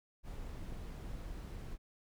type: noise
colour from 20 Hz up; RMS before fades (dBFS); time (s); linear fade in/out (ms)
brown; -44; 0.23-1.78; 50
effects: none